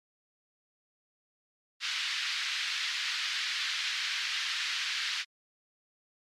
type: band-pass noise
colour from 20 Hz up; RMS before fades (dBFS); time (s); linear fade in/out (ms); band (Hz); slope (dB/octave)
white; -33; 1.8-5.25; 50; 1500 to 4500; 24
effects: MP3 96 kbps